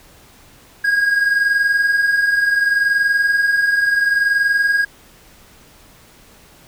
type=tone pair together; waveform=triangle; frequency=1617.3 / 1638 Hz; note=G#6 / G#6; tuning=-46 / -24 cents; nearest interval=unison; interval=22 cents; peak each=-20 / -12 dBFS; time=0.84-4.85 s; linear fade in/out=10 ms; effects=pink hiss -47 dBFS RMS until 6.67 s